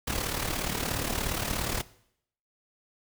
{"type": "noise with amplitude modulation", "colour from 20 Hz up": "pink", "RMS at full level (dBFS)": -28, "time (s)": [0.07, 1.82], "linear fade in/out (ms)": 10, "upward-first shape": "sine", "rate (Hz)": 37, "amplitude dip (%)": 65, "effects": ["noise-tail reverb RT60 0.7 s tail -19 dB re dry"]}